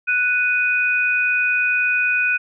sine tone pair together, 1480 / 2489 Hz, F#6 / D#7, 0 / 0 cents, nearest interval major sixth, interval 900 cents, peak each -19 / -18 dBFS, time 0.07-2.38 s, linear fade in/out 20 ms, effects none

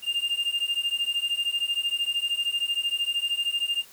triangle beating tone pair, 2800 / 2813 Hz, F7 / F7, +4 / +12 cents, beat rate 13 Hz, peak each -26 dBFS, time 0.02-3.85 s, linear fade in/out 50 ms, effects white hiss -51 dBFS RMS until 3.92 s

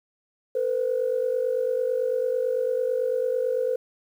sine tone pair together, 459.4 / 508.4 Hz, A#4 / C5, -25 / -50 cents, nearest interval major second, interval 175 cents, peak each -26 / -23 dBFS, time 0.55-3.76 s, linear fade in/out 5 ms, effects tanh soft clip ceiling -15 dBFS + 9-bit

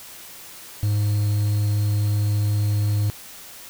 triangle tone with quantisation, 103.83 Hz, G#2, in tune, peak -16 dBFS, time 0.83-3.1 s, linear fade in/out 0 ms, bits 7, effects white hiss -41 dBFS RMS until 3.69 s

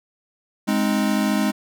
square chord, Ab major, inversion none, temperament equal, 207.7 / 261.6 / 311.1 Hz, Ab3 / C4 / Eb4, 0 / 0 / 0 cents, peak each -21 / -25 / -26 dBFS, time 0.67-1.52 s, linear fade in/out 20 ms, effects none

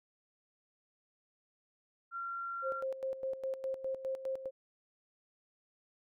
sine tone, 1374 Hz, F6, 29 cents flat, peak -37 dBFS, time 2.11-2.84 s, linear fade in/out 50 ms
sine tone with tremolo, 530 Hz, C5, 22 cents sharp, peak -33 dBFS, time 2.62-4.51 s, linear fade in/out 50 ms, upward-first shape square, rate 4.9 Hz, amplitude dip 70%
effects none

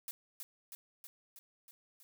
blue noise with echo, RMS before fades -42 dBFS, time 0.08-0.11 s, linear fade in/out 0 ms, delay 320 ms, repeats 6, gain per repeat -3 dB, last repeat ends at 2.03 s, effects none

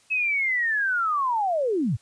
sine linear sweep, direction down, 2595 to 87.31 Hz, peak -21 dBFS, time 0.1-1.97 s, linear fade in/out 20 ms, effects white hiss -59 dBFS RMS until 2.01 s + resampled to 22050 Hz

